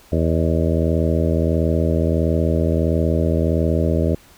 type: harmonic tone with a mistuned harmonic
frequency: 81.5 Hz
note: E2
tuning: 19 cents flat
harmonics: 1 / 2 / 3 / 4 / 5 / 6 / 7 / 8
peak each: -19 / -22 / -24 / -25 / -26 / -27 / -27 / -28 dBFS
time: 0.12-4.15 s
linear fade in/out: 5 ms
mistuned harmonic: 8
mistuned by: -71 cents
effects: pink hiss -49 dBFS RMS until 4.37 s